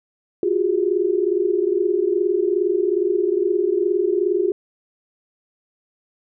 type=tone cluster; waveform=sine; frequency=350 / 372.4 / 409.4 Hz; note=F4 / F#4 / G#4; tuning=+4 / +11 / -25 cents; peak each=-21 dBFS; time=0.43-4.52 s; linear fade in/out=2 ms; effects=none